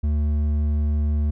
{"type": "tone with hard clipping", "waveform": "sine", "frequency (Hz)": 74.5, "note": "D2", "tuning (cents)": 25, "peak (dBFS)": -20, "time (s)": [0.03, 1.31], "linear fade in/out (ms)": 10, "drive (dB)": 6, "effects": []}